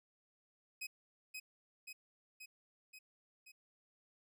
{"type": "tone with echo", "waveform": "sawtooth", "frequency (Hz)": 2526, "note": "D#7", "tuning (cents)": 26, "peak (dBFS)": -38, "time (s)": [0.81, 0.87], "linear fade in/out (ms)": 10, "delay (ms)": 530, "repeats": 5, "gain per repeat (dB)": -3, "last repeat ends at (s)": 3.52, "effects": []}